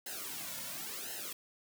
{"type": "noise with flanger", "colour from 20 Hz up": "white", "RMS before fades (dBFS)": -42, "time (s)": [0.06, 1.33], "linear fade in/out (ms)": 5, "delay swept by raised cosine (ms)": [0.85, 2.55], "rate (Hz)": 0.94, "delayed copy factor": -1, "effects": []}